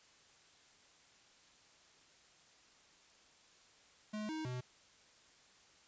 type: tone with pitch steps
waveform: square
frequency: 212.9 / 314.3 / 125.6 Hz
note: G#3 / D#4 / B2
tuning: +43 / +18 / +30 cents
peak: -40 dBFS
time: 4.13-4.61 s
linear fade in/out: 10 ms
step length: 160 ms
effects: white hiss -65 dBFS RMS until 5.87 s + resampled to 16000 Hz